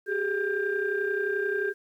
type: tone cluster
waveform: sine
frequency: 386.5 / 417.9 / 1593 Hz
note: G4 / G#4 / G6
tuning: -24 / +11 / +27 cents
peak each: -29 dBFS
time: 0.06-1.74 s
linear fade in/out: 50 ms
effects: tanh soft clip ceiling -17 dBFS + 10-bit